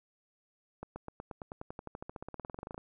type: accelerating click train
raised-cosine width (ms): 1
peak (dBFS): -27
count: 28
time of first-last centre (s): 0.83-2.779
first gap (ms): 130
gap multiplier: 0.95
effects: none